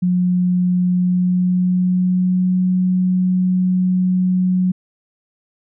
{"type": "tone with pitch glide", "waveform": "sine", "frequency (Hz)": [180, 183.46], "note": ["F#3", "F#3"], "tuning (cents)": [-47, -14], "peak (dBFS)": -13, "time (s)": [0.02, 4.72], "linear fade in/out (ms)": 10, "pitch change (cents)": 33, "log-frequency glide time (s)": [0.91, 2.6], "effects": []}